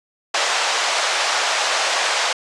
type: band-pass noise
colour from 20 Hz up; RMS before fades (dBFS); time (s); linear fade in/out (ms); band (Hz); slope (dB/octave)
pink; -20; 0.34-2.33; 5; 620 to 7000; 24
effects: resampled to 24000 Hz